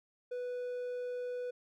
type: tone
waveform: triangle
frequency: 493.9 Hz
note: B4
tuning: in tune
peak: -34 dBFS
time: 0.31-1.51 s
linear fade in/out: 10 ms
effects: none

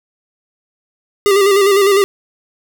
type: tone with vibrato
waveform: square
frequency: 397.5 Hz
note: G4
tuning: 24 cents sharp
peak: -9 dBFS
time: 1.26-2.04 s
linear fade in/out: 0 ms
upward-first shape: square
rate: 9.9 Hz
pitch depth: 44 cents each way
effects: none

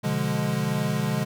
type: chord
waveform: square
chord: B diminished seventh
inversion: none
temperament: equal with one note detuned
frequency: 125.12 / 146.83 / 174.61 / 207.7 Hz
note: B2 / D3 / F3 / Ab3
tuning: +23 / 0 / 0 / 0 cents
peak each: -31 / -28 / -32 / -29 dBFS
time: 0.03-1.25 s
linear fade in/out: 20 ms
effects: none

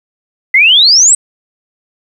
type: exponential sweep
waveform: sine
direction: up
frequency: 2000 to 8300 Hz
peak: -3 dBFS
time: 0.54-1.15 s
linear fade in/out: 5 ms
effects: 7-bit

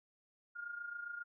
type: tone with amplitude modulation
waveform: sine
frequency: 1416 Hz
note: F6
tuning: 23 cents sharp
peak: -39 dBFS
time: 0.55-1.24 s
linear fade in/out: 20 ms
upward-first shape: sine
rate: 27.4 Hz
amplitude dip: 65%
effects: none

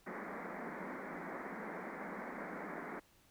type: band-pass noise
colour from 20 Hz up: pink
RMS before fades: -45 dBFS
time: 0.06-3 s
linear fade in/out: 10 ms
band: 170 to 2200 Hz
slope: 96 dB/octave
effects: pink hiss -68 dBFS RMS until 3.3 s

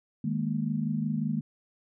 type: chord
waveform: sine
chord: D# suspended fourth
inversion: none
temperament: equal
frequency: 155.56 / 207.7 / 233.1 Hz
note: D#3 / G#3 / A#3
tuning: 0 / 0 / 0 cents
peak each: -31 dBFS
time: 0.24-1.41 s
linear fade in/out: 5 ms
effects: none

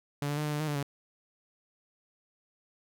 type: tone with pitch steps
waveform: sawtooth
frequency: 143.9 / 145.9 / 151.1 / 149.6 / 148.2 / 154.9 / 146.8 / 141.3 Hz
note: D3 / D3 / D3 / D3 / D3 / D#3 / D3 / C#3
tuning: -35 / -11 / +50 / +32 / +16 / -7 / 0 / +34 cents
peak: -26 dBFS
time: 0.22-0.828 s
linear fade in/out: 2 ms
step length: 76 ms
effects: none

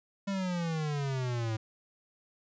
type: exponential sweep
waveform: square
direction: down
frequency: 200.7 to 108.5 Hz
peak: -31 dBFS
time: 0.27-1.57 s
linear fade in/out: 10 ms
effects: resampled to 16000 Hz

